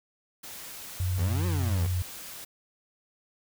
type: noise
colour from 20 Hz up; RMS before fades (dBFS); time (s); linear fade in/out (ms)
white; -42; 0.43-2.45; 10
type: tone with pitch glide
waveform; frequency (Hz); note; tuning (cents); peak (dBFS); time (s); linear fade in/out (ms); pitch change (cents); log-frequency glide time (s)
sine; 91.7 to 90.33; F#2 to F#2; -15 to -41; -25; 1-2.02; 0; -26; 1.37-1.91
type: exponential two-way sweep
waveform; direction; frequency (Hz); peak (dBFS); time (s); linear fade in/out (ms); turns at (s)
25% pulse; up then down; 74.4 to 185.3 to 74.4; -28; 1.18-1.87; 5; 1.46
effects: none